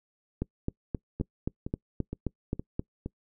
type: two click trains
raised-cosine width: 3 ms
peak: -21 / -16 dBFS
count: 5 / 10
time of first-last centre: 1.2-3.06 / 0.42-2.795 s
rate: 2.15 / 3.79 Hz
effects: noise-tail reverb RT60 0.1 s tail -25 dB re dry